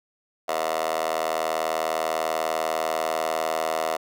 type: tone with high-pass filter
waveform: 10% pulse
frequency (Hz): 80.1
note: E2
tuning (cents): -49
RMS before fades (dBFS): -26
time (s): 0.48-3.97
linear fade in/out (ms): 10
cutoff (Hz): 700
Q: 8.3
effects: none